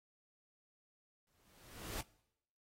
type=noise with exponential growth; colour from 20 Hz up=pink; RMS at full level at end=-41 dBFS; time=1.27-2.01 s; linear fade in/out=2 ms; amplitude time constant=160 ms; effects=noise-tail reverb RT60 0.8 s tail -22 dB re dry + AAC 48 kbps